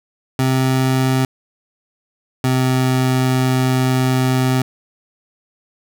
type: tone pair in turn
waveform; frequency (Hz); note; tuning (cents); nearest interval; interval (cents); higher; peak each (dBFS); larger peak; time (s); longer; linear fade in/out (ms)
25% pulse; 130.81 / 129.23; C3 / C3; 0 / -21; unison; 21; first; -10; neither; 0.39-1.25 / 2.44-4.62; second; 2
effects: none